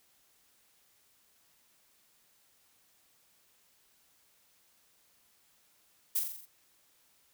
violet noise with echo, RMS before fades -29 dBFS, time 6.15-6.2 s, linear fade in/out 10 ms, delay 43 ms, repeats 6, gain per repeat -4 dB, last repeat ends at 6.458 s, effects white hiss -68 dBFS RMS until 7.33 s

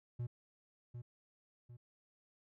triangle tone with echo, 120.5 Hz, B2, 42 cents flat, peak -35 dBFS, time 0.19-0.27 s, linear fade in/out 10 ms, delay 750 ms, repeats 2, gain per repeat -7 dB, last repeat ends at 1.77 s, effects none

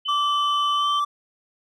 sine tone with pitch glide, 3034 to 3109 Hz, F#7 to G7, +43 to -15 cents, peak -26 dBFS, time 0.05-1 s, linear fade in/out 10 ms, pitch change +42 cents, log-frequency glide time 0.75-0.89 s
triangle tone, 1165 Hz, D6, 14 cents flat, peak -18 dBFS, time 0.08-1.05 s, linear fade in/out 10 ms
effects none

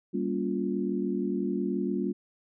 sine chord, G half-diminished seventh, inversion none, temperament just, 196 / 235.2 / 282.2 / 352.8 Hz, G3 / Bb3 / Db4 / F4, 0 / +16 / +31 / +18 cents, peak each -31 / -33 / -33 / -32 dBFS, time 0.13-2.13 s, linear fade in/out 20 ms, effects none

